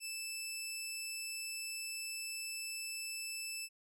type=tone; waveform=15% pulse; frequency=2637 Hz; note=E7; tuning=in tune; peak=-33 dBFS; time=0-3.69 s; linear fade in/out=50 ms; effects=none